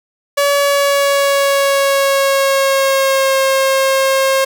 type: tone with pitch glide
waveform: sawtooth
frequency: 568 to 536.4 Hz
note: C#5 to C5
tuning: +42 to +43 cents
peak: -7 dBFS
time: 0.37-4.45 s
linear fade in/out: 10 ms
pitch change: -99 cents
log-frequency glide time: 0.51-3.37 s
effects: none